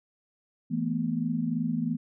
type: chord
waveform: sine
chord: E suspended fourth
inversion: none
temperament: equal with one note detuned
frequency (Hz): 164.81 / 220 / 243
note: E3 / A3 / B3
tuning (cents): 0 / 0 / -28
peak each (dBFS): -31 / -31 / -29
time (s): 0.7-1.97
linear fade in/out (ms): 20
effects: none

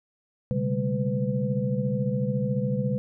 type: tone cluster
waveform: sine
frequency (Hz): 126.9 / 140.9 / 198.3 / 216.2 / 502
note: B2 / C#3 / G3 / A3 / B4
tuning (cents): +47 / +29 / +20 / -30 / +28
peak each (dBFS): -29 / -29 / -28 / -36 / -31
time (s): 0.51-2.98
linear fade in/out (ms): 0
effects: none

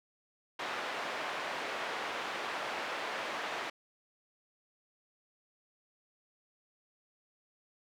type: band-pass noise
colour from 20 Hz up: pink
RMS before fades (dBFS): -38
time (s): 0.59-3.7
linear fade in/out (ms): 5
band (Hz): 590 to 2700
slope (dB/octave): 12
effects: none

